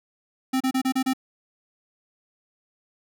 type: tone bursts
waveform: square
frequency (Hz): 261.6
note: C4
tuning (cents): 0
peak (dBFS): -21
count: 6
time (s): 0.53-1.135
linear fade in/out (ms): 10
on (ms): 75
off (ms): 31
effects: none